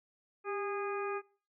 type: harmonic tone with a mistuned harmonic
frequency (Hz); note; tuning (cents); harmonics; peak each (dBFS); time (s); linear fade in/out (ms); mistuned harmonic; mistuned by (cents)
410; G#4; -22; 1 / 2 / 3 / 4 / 5 / 6; -36 / -43 / -40 / -47 / -52 / -45; 0.44-1.22; 50; 1; -53
effects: noise-tail reverb RT60 0.4 s tail -21 dB re dry